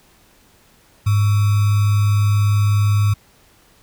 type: tone with sample-and-hold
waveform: sine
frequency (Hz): 103.1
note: G#2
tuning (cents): -12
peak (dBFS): -12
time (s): 1.06-3.14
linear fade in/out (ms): 10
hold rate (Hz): 1225
effects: pink hiss -53 dBFS RMS until 3.82 s